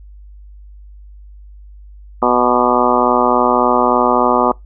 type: harmonic tone with a mistuned harmonic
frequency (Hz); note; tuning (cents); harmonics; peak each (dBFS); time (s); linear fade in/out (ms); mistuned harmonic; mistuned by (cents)
123.47; B2; 0; 2 / 3 / 4 / 5 / 6 / 7 / 8 / 9 / 10; -19 / -19 / -19 / -19 / -19 / -19 / -19 / -19 / -19; 2.22-4.52; 5; 10; -30
effects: noise-tail reverb RT60 0.2 s tail -26 dB re dry + added 50 Hz sine -35 dBFS peak until 4.65 s